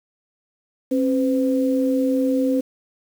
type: tone pair together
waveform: sine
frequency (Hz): 268.3 / 508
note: C4 / B4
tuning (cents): +44 / +49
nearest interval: major seventh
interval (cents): 1105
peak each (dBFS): -18 / -22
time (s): 0.91-2.61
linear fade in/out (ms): 10
effects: 7-bit